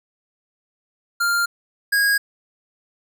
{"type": "tone pair in turn", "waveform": "square", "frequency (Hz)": [1396.9, 1640.7], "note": ["F6", "G#6"], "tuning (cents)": [0, -22], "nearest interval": "minor third", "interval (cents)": 278, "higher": "second", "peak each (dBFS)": [-18, -16], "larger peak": "second", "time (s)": [[1.2, 1.46], [1.92, 2.18]], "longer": "neither", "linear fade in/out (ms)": 10, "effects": []}